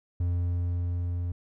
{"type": "tone with level ramp", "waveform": "triangle", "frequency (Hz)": 87.6, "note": "F2", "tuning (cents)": 6, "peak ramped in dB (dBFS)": [-22, -26], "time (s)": [0.2, 1.32], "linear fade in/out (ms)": 5, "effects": []}